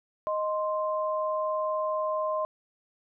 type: tone pair together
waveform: sine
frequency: 622.3 / 1046.5 Hz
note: D#5 / C6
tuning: 0 / 0 cents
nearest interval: major sixth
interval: 900 cents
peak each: -28 / -30 dBFS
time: 0.27-2.45 s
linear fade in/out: 0 ms
effects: none